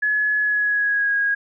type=tone with pitch glide; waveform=sine; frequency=1699 to 1642.1 Hz; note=G#6 to G#6; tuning=+39 to -20 cents; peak=-17 dBFS; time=0.02-1.35 s; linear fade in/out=10 ms; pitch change=-59 cents; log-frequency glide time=0.39-1.16 s; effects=none